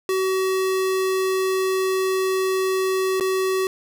square tone with dropouts, 378.3 Hz, F#4, 38 cents sharp, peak -20 dBFS, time 0.09-3.67 s, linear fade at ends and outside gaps 1 ms, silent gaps 3.199-3.208 s, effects none

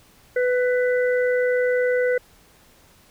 harmonic tone, 497.4 Hz, B4, 12 cents sharp, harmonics 1 / 3 / 4, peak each -18 / -28 / -30 dBFS, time 0.36-2.18 s, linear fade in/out 5 ms, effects pink hiss -54 dBFS RMS until 3.1 s

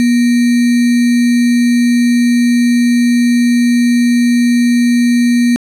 sine tone with sample-and-hold, 240.8 Hz, B3, 44 cents flat, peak -7 dBFS, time 0-5.56 s, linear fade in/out 0 ms, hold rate 2100 Hz, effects low-pass 12000 Hz 12 dB/octave

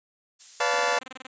violet noise, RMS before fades -38 dBFS, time 0.39-0.82 s, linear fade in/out 20 ms
20% pulse chord, B half-diminished seventh, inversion none, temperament equal with one note detuned, 493.9 / 573.3 / 698.5 / 880 Hz, B4 / D5 / F5 / A5, 0 / -42 / 0 / 0 cents, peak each -23 dBFS, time 0.6-0.99 s, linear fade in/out 5 ms
5% pulse tone bursts, 260 Hz, C4, 11 cents flat, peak -26 dBFS, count 12, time 0.73-1.269 s, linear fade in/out 5 ms, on 22 ms, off 25 ms
effects resampled to 16000 Hz

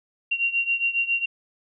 sine beating tone pair, 2756 / 2763.3 Hz, F7 / F7, -24 / -19 cents, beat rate 7.3 Hz, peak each -23 / -26 dBFS, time 0.31-1.26 s, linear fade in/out 10 ms, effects none

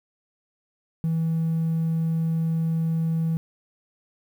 triangle tone, 162.9 Hz, E3, 20 cents flat, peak -18 dBFS, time 1.04-3.37 s, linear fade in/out 0 ms, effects tanh soft clip ceiling -17 dBFS + 9-bit

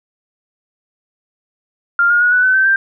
sine tone with pitch steps, 1396.9 / 1425.4 / 1454.5 / 1484.2 / 1514.6 / 1545.5 / 1577.1 Hz, F6 / F6 / F#6 / F#6 / F#6 / G6 / G6, 0 / +35 / -30 / +5 / +40 / -25 / +10 cents, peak -9 dBFS, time 1.99-2.76 s, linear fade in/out 2 ms, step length 110 ms, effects none

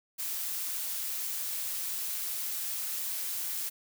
blue noise with amplitude modulation, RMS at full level -33 dBFS, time 0.18-3.7 s, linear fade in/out 20 ms, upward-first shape sine, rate 177 Hz, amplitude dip 35%, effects none

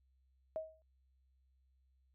sine tone with exponential decay, 635 Hz, D#5, 35 cents sharp, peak -34 dBFS, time 0.56-0.82 s, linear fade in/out 0 ms, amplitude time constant 56 ms, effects added 65 Hz sine -70 dBFS peak until 2.14 s

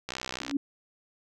click train, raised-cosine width 0.2 ms, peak -16 dBFS, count 28, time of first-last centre 0.09-0.512 s, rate 64 Hz
sine tone with exponential growth, 280.1 Hz, C#4, 18 cents sharp, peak -21 dBFS, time 0.41-0.57 s, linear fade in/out 5 ms, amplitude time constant 33 ms
effects none

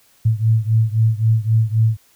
sine beating tone pair, 110 / 113.8 Hz, A2 / A#2, 0 / -41 cents, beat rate 3.8 Hz, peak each -15 / -17 dBFS, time 0.25-1.97 s, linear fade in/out 10 ms, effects white hiss -55 dBFS RMS until 2.15 s

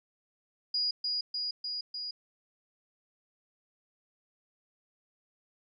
sine tone with echo, 4888 Hz, D#8, 32 cents flat, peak -27 dBFS, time 0.74-0.91 s, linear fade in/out 5 ms, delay 300 ms, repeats 4, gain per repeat -2 dB, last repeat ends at 2.11 s, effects none

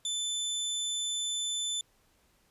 25% pulse tone, 3520 Hz, A7, in tune, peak -27 dBFS, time 0.05-1.81 s, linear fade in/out 2 ms, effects pink hiss -68 dBFS RMS until 2.5 s + resampled to 32000 Hz

